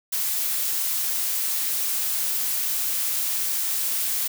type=noise; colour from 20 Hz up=blue; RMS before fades=-25 dBFS; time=0.12-4.28 s; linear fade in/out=10 ms; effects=none